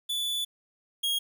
45% pulse tone pair in turn, 3468 / 3273 Hz, A7 / G#7, -26 / -26 cents, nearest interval minor second, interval 100 cents, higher first, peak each -28 / -25 dBFS, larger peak second, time 0.09-0.45 / 1.03-1.19 s, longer first, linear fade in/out 10 ms, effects 10-bit

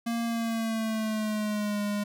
square tone with pitch glide, 232.4 to 205.9 Hz, A#3 to G#3, -5 to -15 cents, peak -28 dBFS, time 0.06-2.04 s, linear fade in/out 10 ms, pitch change -210 cents, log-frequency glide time 0.25-1.81 s, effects none

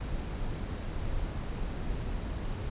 brown noise, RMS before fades -34 dBFS, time 0-2.7 s, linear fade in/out 10 ms, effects resampled to 8000 Hz

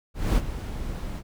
brown noise with ADSR envelope, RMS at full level -19 dBFS, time 0.14-1.23 s, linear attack 220 ms, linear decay 48 ms, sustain -13 dB, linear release 51 ms, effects none

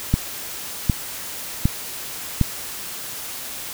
click train, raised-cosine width 5 ms, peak -3 dBFS, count 4, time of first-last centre 0.14-2.413 s, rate 1.32 Hz, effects white hiss -32 dBFS RMS until 3.73 s

